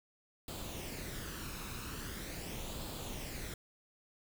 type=noise with flanger; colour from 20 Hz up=pink; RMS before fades=-43 dBFS; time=0.48-3.54 s; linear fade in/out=2 ms; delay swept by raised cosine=0.25 to 0.77 ms; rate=0.42 Hz; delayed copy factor=+0.5; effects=none